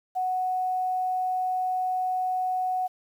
sine tone with quantisation, 740 Hz, F#5, in tune, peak -24 dBFS, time 0.15-2.88 s, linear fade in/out 20 ms, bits 9, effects none

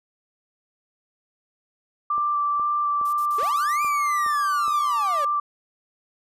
sine tone with vibrato, 1174.7 Hz, D6, in tune, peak -20 dBFS, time 2.1-5.4 s, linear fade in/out 5 ms, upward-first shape square, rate 2 Hz, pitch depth 9 cents each way
click train, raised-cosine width 1 ms, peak -27 dBFS, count 7, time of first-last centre 2.18-4.68 s, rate 2.4 Hz
violet noise bursts, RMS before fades -39 dBFS, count 7, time 3.05-3.892 s, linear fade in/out 5 ms, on 80 ms, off 47 ms
45% pulse linear two-way sweep, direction up then down, 392.2 to 2415 to 541 Hz, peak -29 dBFS, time 3.38-5.25 s, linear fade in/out 5 ms, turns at 3.83 s
effects resampled to 32000 Hz

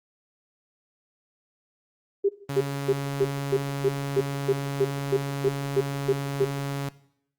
sine tone bursts, 399.2 Hz, G4, 32 cents sharp, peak -18 dBFS, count 14, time 2.24-6.45 s, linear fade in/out 10 ms, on 50 ms, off 270 ms
sawtooth tone, 139.8 Hz, C#3, 15 cents sharp, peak -24 dBFS, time 2.49-6.89 s, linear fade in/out 5 ms
effects noise-tail reverb RT60 0.7 s tail -18 dB re dry + Opus 32 kbps

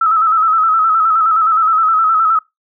sine tone with vibrato, 1300 Hz, E6, 24 cents flat, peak -9 dBFS, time 0.01-2.39 s, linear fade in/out 5 ms, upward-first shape square, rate 9.6 Hz, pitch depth 44 cents each way, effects noise-tail reverb RT60 0.2 s tail -25 dB re dry

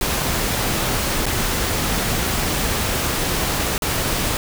pink noise with dropouts, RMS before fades -21 dBFS, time 0.01-4.37 s, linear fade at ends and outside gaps 1 ms, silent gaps 1.257-1.264 / 3.78-3.821 s, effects none

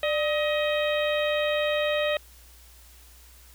harmonic tone with a mistuned harmonic, 630 Hz, D#5, 21 cents sharp, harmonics 1 / 2 / 3 / 4 / 5 / 6, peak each -24 / -35 / -32 / -33 / -36 / -36 dBFS, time 0.03-2.17 s, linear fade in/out 2 ms, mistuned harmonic 1, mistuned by -96 cents, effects added 60 Hz sine -51 dBFS peak until 3.54 s + white hiss -54 dBFS RMS until 3.54 s

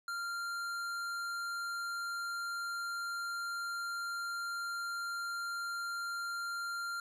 sine tone with tanh clipping, 1389 Hz, F6, 10 cents flat, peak -38 dBFS, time 0.08-7 s, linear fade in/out 2 ms, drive 16 dB, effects none

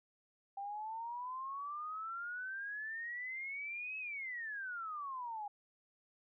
sine exponential two-way sweep, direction up then down, 786 to 2588 to 807 Hz, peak -40 dBFS, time 0.57-5.48 s, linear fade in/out 5 ms, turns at 3.98 s, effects none

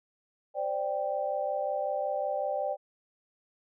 sine chord, C suspended second, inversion none, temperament just, 523.3 / 588.7 / 784.9 Hz, C5 / D5 / G5, 0 / +4 / +2 cents, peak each -35 / -31 / -33 dBFS, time 0.54-2.77 s, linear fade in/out 50 ms, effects none

